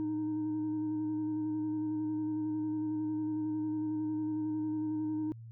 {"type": "tone with vibrato", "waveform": "sine", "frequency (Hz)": 308.9, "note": "D#4", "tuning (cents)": -12, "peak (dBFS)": -29, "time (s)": [0, 5.32], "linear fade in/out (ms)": 0, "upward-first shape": "square", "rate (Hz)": 11, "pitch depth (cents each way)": 15, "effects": ["tanh soft clip ceiling -30 dBFS", "added 114 Hz sine -45 dBFS peak until 5.51 s"]}